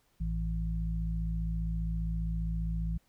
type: harmonic tone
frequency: 55 Hz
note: A1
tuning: in tune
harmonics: 1 / 2 / 3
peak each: -31 / -43 / -35 dBFS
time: 0.2-2.98 s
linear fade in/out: 10 ms
effects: pink hiss -71 dBFS RMS until 3.08 s